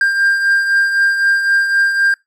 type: beating tone pair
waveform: triangle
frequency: 1595 / 1598.9 Hz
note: G6 / G6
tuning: +30 / +34 cents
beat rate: 3.9 Hz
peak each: -10 / -19 dBFS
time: 0.01-2.14 s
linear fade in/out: 2 ms
effects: noise-tail reverb RT60 0.2 s tail -24 dB re dry